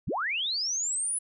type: linear sweep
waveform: sine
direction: up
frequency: 39.71 to 10200 Hz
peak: -27 dBFS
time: 0.07-1.19 s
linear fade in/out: 10 ms
effects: none